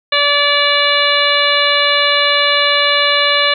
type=harmonic tone with a mistuned harmonic; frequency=577 Hz; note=D5; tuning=31 cents flat; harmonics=1 / 2 / 3 / 4 / 5 / 6 / 7; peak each=-18 / -18 / -18 / -18 / -18 / -18 / -18 dBFS; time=0.12-3.54 s; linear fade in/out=5 ms; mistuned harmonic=6; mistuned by=+30 cents; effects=none